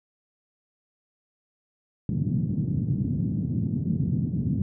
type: band-pass noise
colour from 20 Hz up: pink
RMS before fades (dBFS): -26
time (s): 2.09-4.62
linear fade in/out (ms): 2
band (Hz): 110 to 220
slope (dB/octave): 24
effects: none